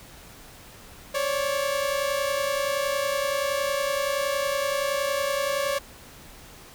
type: tone pair together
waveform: sawtooth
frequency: 545.3 / 576 Hz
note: C#5 / D5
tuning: -29 / -34 cents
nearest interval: minor second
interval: 95 cents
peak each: -23 dBFS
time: 1.14-5.79 s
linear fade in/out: 10 ms
effects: pink hiss -47 dBFS RMS until 6.74 s